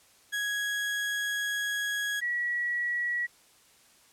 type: tone pair in turn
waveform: 35% pulse / sine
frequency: 1661.2 / 1927.9 Hz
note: G#6 / B6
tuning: 0 / -42 cents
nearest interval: minor third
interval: 258 cents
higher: second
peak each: -27 dBFS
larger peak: neither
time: 0.32-2.21 / 2.21-3.27 s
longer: first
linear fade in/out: 20 ms
effects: white hiss -60 dBFS RMS until 4.12 s + low-pass 11000 Hz 12 dB/octave